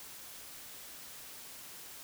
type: silence
effects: white hiss -49 dBFS RMS until 2.03 s